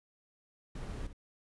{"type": "noise with echo", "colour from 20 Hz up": "brown", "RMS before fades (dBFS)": -40, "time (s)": [0.75, 1.07], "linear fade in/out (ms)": 5, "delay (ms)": 61, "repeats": 1, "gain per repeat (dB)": -11, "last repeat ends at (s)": 1.131, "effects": ["resampled to 24000 Hz"]}